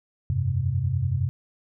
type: chord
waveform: sine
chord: F suspended second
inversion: none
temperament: equal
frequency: 87.31 / 98 / 130.81 Hz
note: F2 / G2 / C3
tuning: 0 / 0 / 0 cents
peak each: -28 / -26 / -25 dBFS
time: 0.3-1.29 s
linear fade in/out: 0 ms
effects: none